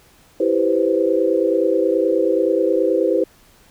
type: chord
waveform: sine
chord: C major seventh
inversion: first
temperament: equal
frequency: 329.6 / 392 / 493.9 / 523.3 Hz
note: E4 / G4 / B4 / C5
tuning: 0 / 0 / 0 / 0 cents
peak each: -20 dBFS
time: 0.4-3.24 s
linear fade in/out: 5 ms
effects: pink hiss -52 dBFS RMS until 3.7 s